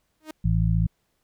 sawtooth tone with exponential growth, 311.1 Hz, D#4, in tune, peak -27 dBFS, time 0.2-0.31 s, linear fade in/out 5 ms, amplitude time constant 23 ms
harmonic tone, 55 Hz, A1, in tune, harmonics 1 / 2 / 3, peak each -23 / -23 / -23 dBFS, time 0.44-0.87 s, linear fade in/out 10 ms
effects pink hiss -72 dBFS RMS until 1.23 s

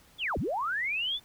sine linear two-way sweep, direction down then up, 3596 to 38.89 to 3596 Hz, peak -28 dBFS, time 0.18-1.2 s, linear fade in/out 50 ms, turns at 0.38 s, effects pink hiss -59 dBFS RMS until 1.24 s

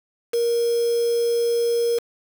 sine tone with quantisation, 470 Hz, A#4, 14 cents sharp, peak -18 dBFS, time 0.33-1.99 s, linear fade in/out 10 ms, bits 5, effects none

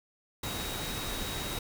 sine tone in noise, 3795 Hz, A#7, 30 cents sharp, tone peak -41 dBFS, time 0.43-1.59 s, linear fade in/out 5 ms, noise pink, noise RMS -36 dBFS, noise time 0.43-1.59 s, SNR -8 dB, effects none

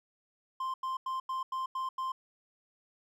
triangle tone bursts, 1046.5 Hz, C6, in tune, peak -30 dBFS, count 7, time 0.6-2.12 s, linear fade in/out 5 ms, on 140 ms, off 90 ms, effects none

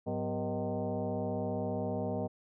sine tone with frequency modulation, 185 Hz, F#3, in tune, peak -31 dBFS, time 0.06-2.28 s, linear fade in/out 20 ms, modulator 145 Hz, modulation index 3.8, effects none

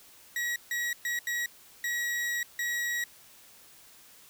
40% pulse tone bursts at uneven times, 1912 Hz, A#6, 43 cents sharp, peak -28 dBFS, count 6, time 0.36-0.56 / 0.71-0.93 / 1.05-1.19 / 1.27-1.46 / 1.84-2.43 / 2.59-3.04 s, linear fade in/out 2 ms, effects white hiss -55 dBFS RMS until 4.29 s

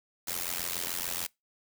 white noise with amplitude modulation, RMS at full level -30 dBFS, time 0.27-1.27 s, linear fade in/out 10 ms, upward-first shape sine, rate 86.9 Hz, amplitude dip 100%, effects noise-tail reverb RT60 0.2 s tail -24 dB re dry

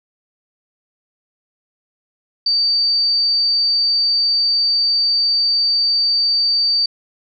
sine tone, 4617 Hz, D8, 30 cents flat, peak -13 dBFS, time 2.46-6.86 s, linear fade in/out 5 ms, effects none

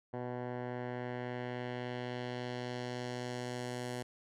10% pulse tone with low-pass filter sweep, 123.6 Hz, B2, 2 cents sharp, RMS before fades -40 dBFS, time 0.13-4.03 s, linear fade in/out 10 ms, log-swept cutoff 1100 to 10000 Hz, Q 1.1, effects none

